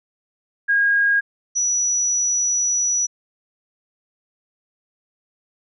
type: tone pair in turn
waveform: sine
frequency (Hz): 1632 / 5885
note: G#6 / F#8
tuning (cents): -31 / -10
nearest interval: octave + minor seventh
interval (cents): 2221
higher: second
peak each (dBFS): -14 / -17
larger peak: first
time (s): 0.68-1.21 / 1.55-3.07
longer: second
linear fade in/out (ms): 20
effects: none